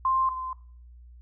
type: tone pair in turn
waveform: sine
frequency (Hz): 1051 / 1034.7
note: C6 / C6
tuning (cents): +7 / -20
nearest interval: unison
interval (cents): 27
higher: first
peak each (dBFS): -21 / -31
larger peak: first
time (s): 0.05-0.29 / 0.29-0.53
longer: neither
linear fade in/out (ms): 2
effects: noise-tail reverb RT60 0.5 s tail -19 dB re dry + added 60 Hz sine -46 dBFS peak until 1.21 s